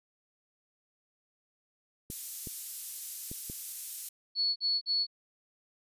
pink high-pass noise, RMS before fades -40 dBFS, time 2.1-4.09 s, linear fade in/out 5 ms, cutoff 8900 Hz, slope 12 dB/octave
clicks, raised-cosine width 3 ms, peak -29 dBFS, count 4, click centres 2.101 / 2.472 / 3.315 / 3.499 s
sine tone bursts, 4404 Hz, C#8, 12 cents flat, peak -26 dBFS, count 3, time 4.35-5.068 s, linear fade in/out 50 ms, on 210 ms, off 44 ms
effects resampled to 32000 Hz

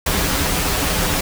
pink noise with comb filter, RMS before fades -19 dBFS, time 0.06-1.21 s, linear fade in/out 5 ms, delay 8.7 ms, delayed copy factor -0.6, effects none

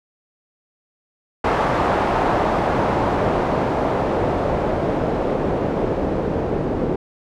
white noise with low-pass filter sweep, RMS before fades -20 dBFS, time 1.44-6.96 s, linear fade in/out 5 ms, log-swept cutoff 950 to 420 Hz, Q 1.2, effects none

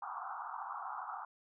pink band-pass noise, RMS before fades -43 dBFS, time 0.02-1.25 s, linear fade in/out 5 ms, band 740 to 1400 Hz, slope 96 dB/octave, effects none

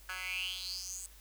10% pulse tone with high-pass filter sweep, 185 Hz, F#3, in tune, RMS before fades -40 dBFS, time 0.09-1.06 s, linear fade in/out 2 ms, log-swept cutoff 1600 to 8000 Hz, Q 7.6, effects added 50 Hz sine -55 dBFS peak until 1.2 s + white hiss -59 dBFS RMS until 1.2 s

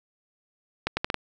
accelerating click train, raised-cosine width 0.3 ms, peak -9 dBFS, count 5, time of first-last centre 0.87-1.143 s, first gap 100 ms, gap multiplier 0.75, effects none

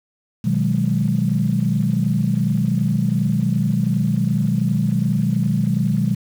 sine chord, G# minor seventh, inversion first, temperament equal, 123.47 / 155.56 / 185 / 207.7 Hz, B2 / D#3 / F#3 / G#3, 0 / 0 / 0 / 0 cents, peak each -21 dBFS, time 0.44-6.15 s, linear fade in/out 10 ms, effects tanh soft clip ceiling -6 dBFS + 7-bit

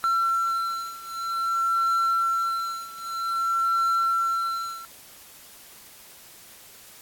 triangle beating tone pair, 1352 / 1352.52 Hz, E6 / E6, +43 / +44 cents, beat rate 0.52 Hz, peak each -23 / -25 dBFS, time 0.04-4.85 s, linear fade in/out 0 ms, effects white hiss -48 dBFS RMS until 7.01 s + AAC 64 kbps

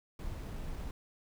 brown noise with sample-and-hold, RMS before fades -40 dBFS, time 0.19-0.91 s, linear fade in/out 2 ms, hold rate 11025 Hz, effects none

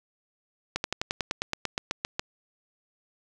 slowing click train, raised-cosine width 0.2 ms, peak -10 dBFS, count 14, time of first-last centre 0.76-2.195 s, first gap 81 ms, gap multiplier 1.05, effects none

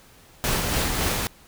pink noise with tremolo, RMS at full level -23 dBFS, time 0.44-1.27 s, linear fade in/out 0 ms, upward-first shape sine, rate 3.6 Hz, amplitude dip 30%, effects pink hiss -52 dBFS RMS until 1.47 s

